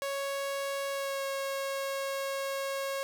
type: tone with pitch glide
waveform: sawtooth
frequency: 554 to 547 Hz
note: C#5 to C#5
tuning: -1 to -23 cents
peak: -28 dBFS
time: 0.02-3.03 s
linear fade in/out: 0 ms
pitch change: -22 cents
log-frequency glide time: 0.9-1.24 s
effects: none